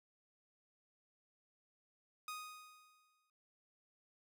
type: tone with exponential decay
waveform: sawtooth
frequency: 1244.5 Hz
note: D#6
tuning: in tune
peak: -38 dBFS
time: 2.28-3.3 s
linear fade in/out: 2 ms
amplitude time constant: 220 ms
effects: none